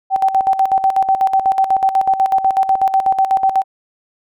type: tone with tremolo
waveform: sine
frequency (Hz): 771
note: G5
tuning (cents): -29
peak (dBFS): -9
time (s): 0.1-3.64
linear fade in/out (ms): 50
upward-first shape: square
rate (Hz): 8.1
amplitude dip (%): 70
effects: none